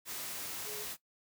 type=tone in noise; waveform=sine; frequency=421.7 Hz; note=G#4; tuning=26 cents sharp; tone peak=-45 dBFS; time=0.64-0.87 s; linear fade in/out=50 ms; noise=white; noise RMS=-41 dBFS; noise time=0.05-0.97 s; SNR=-7 dB; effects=noise-tail reverb RT60 0.1 s tail -17 dB re dry + high-pass 80 Hz 12 dB/octave